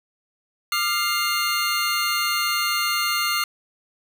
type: tone cluster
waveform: square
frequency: 1195 / 1385 / 2108 / 2799 / 4305 Hz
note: D6 / F6 / C7 / F7 / C8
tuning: +30 / -15 / +12 / +3 / +49 cents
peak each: -28 dBFS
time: 0.72-3.44 s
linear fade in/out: 2 ms
effects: none